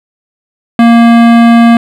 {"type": "tone with hard clipping", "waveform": "sine", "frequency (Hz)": 233.1, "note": "A#3", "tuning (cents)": 0, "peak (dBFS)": -3, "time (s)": [0.79, 1.77], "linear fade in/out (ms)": 2, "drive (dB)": 18, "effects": []}